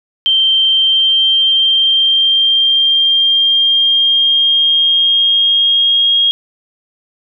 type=tone with pitch glide; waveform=sine; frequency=3136 to 3264 Hz; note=G7 to G#7; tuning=0 to -31 cents; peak=-8 dBFS; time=0.26-6.31 s; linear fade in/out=0 ms; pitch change=+69 cents; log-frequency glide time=0.65-6.16 s; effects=none